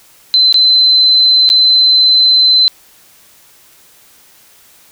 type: tone with dropouts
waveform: sine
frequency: 4059 Hz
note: B7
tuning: 47 cents sharp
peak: -5 dBFS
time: 0.34-2.68 s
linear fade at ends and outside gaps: 0 ms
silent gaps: 0.526-0.543 / 1.491-1.501 s
effects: white hiss -45 dBFS RMS until 4.91 s